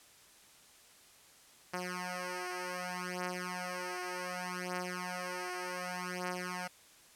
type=beating tone pair; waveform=5% pulse; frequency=180.2 / 180.86 Hz; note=F#3 / F#3; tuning=-45 / -39 cents; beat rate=0.66 Hz; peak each=-29 / -29 dBFS; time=1.73-6.68 s; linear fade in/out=10 ms; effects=white hiss -60 dBFS RMS until 7.15 s + low-pass 11000 Hz 12 dB/octave

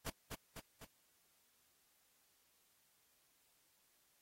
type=noise with echo; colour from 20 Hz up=pink; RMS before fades=-43 dBFS; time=0.06-0.1 s; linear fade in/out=5 ms; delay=250 ms; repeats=3; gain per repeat=-4 dB; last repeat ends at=0.85 s; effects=white hiss -75 dBFS RMS until 4.21 s + AAC 48 kbps

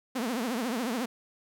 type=tone with vibrato; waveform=sawtooth; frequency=239.2 Hz; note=A#3; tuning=45 cents sharp; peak=-25 dBFS; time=0.15-1.06 s; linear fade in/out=10 ms; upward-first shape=triangle; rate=14 Hz; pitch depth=220 cents each way; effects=none

